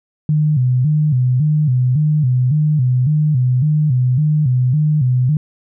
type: tone with vibrato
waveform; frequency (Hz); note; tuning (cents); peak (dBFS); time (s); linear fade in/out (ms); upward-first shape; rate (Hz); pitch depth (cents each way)
sine; 138.59; C#3; 0; -11; 0.29-5.37; 2; square; 1.8; 160
effects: none